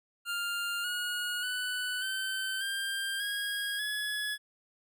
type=tone with pitch steps; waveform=25% pulse; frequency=1400 / 1445.2 / 1491.8 / 1540 / 1589.7 / 1641 / 1694 Hz; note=F6 / F#6 / F#6 / G6 / G6 / G#6 / G#6; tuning=+4 / -41 / +14 / -31 / +24 / -21 / +34 cents; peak=-28 dBFS; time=0.25-4.38 s; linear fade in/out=50 ms; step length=590 ms; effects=none